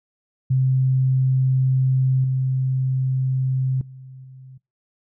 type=tone with level steps; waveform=sine; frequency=130.81 Hz; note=C3; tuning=in tune; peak=-15 / -18 / -37 / -39 dBFS; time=0.5-4.58 s; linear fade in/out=10 ms; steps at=2.24 / 3.81 / 4.24 s; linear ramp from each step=2 ms; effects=noise-tail reverb RT60 0.2 s tail -22 dB re dry